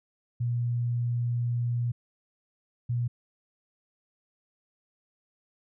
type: tone pair in turn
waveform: sine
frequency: 120 / 120.45 Hz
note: B2 / B2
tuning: -49 / -43 cents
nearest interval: unison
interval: 6 cents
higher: second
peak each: -25 / -25 dBFS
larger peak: neither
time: 0.4-1.92 / 2.89-3.08 s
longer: first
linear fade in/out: 10 ms
effects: none